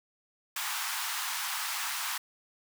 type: high-pass noise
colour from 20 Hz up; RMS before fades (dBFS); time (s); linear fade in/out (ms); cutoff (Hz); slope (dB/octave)
pink; -34; 0.56-2.18; 5; 850; 48
effects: none